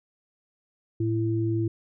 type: tone pair together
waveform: sine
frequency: 111.2 / 334.1 Hz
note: A2 / E4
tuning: +19 / +23 cents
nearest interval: octave + perfect fifth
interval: 1904 cents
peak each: -25 / -26 dBFS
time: 1-1.68 s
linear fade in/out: 5 ms
effects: none